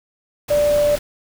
sine tone in noise, 587.3 Hz, D5, in tune, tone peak -13 dBFS, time 0.5-0.96 s, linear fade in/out 10 ms, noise pink, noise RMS -29 dBFS, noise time 0.48-0.99 s, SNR +13 dB, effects none

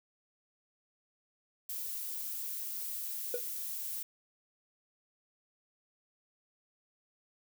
violet noise, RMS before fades -39 dBFS, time 1.69-4.03 s, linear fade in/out 5 ms
triangle tone with exponential decay, 486.1 Hz, B4, 28 cents flat, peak -26 dBFS, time 3.34-3.43 s, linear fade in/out 2 ms, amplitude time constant 19 ms
effects none

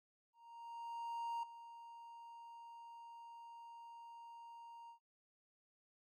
triangle tone with ADSR envelope, 932.3 Hz, A#5, in tune, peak -37 dBFS, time 0.33-4.99 s, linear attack 1100 ms, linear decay 5 ms, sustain -14 dB, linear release 95 ms, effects noise-tail reverb RT60 0.1 s tail -18 dB re dry

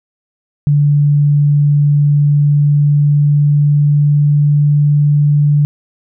sine tone with pitch glide, 145.6 to 146.53 Hz, D3 to D3, -15 to -4 cents, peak -7 dBFS, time 0.67-5.65 s, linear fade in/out 0 ms, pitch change +11 cents, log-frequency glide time 2.15-4.68 s, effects none

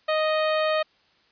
harmonic tone, 622.3 Hz, D#5, in tune, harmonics 1 / 2 / 3 / 4 / 5 / 6 / 7, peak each -22 / -28 / -32 / -34 / -36 / -38 / -39 dBFS, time 0.08-0.83 s, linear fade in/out 10 ms, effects white hiss -62 dBFS RMS until 1.31 s + resampled to 11025 Hz

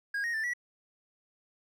triangle tone with pitch steps, 1634 / 1868 / 1773 / 1940 Hz, G#6 / A#6 / A6 / B6, -29 / +3 / +13 / -31 cents, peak -28 dBFS, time 0.14-0.536 s, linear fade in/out 5 ms, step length 99 ms, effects none

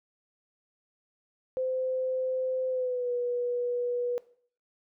sine tone with pitch glide, 516 to 487 Hz, C5 to B4, -24 to -24 cents, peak -27 dBFS, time 1.57-4.18 s, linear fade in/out 0 ms, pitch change -100 cents, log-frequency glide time 2.69-3.12 s, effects noise-tail reverb RT60 0.5 s tail -18 dB re dry

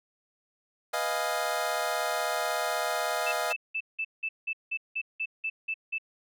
25% pulse chord, F half-diminished seventh, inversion second, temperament equal, 493.9 / 622.3 / 698.5 / 830.6 Hz, Cb5 / Eb5 / F5 / Ab5, 0 / 0 / 0 / 0 cents, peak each -33 / -28 / -28 / -32 dBFS, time 0.93-3.53 s, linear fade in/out 10 ms
sine tone bursts, 2637 Hz, E7, in tune, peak -28 dBFS, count 12, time 3.26-5.984 s, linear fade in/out 10 ms, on 62 ms, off 180 ms
effects none

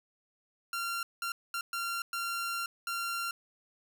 sawtooth tone bursts at uneven times, 1379 Hz, F6, 22 cents flat, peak -29 dBFS, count 6, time 0.73-1.03 / 1.22-1.32 / 1.54-1.61 / 1.73-2.02 / 2.13-2.66 / 2.87-3.31 s, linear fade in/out 2 ms, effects none

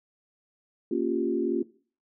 sine chord, G half-diminished seventh, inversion first, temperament equal, 233.1 / 277.2 / 349.2 / 392 Hz, Bb3 / Db4 / F4 / G4, 0 / 0 / 0 / 0 cents, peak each -31 / -30 / -27 / -32 dBFS, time 0.91-1.63 s, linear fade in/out 5 ms, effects noise-tail reverb RT60 0.4 s tail -17 dB re dry

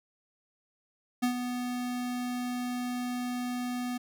square tone with ADSR envelope, 246.9 Hz, B3, in tune, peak -24 dBFS, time 1.22-3.98 s, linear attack 16 ms, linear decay 94 ms, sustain -8 dB, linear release 11 ms, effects none

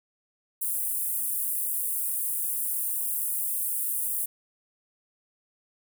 pink high-pass noise, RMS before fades -29 dBFS, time 0.61-4.26 s, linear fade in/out 10 ms, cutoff 9200 Hz, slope 48 dB/octave, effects none

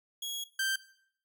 sawtooth tone pair in turn, 3322 / 1567.8 Hz, G#7 / G6, 0 / 0 cents, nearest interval octave + minor second, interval 1300 cents, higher first, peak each -32 / -25 dBFS, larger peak second, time 0.22-0.44 / 0.59-0.76 s, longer first, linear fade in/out 5 ms, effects noise-tail reverb RT60 0.6 s tail -17 dB re dry

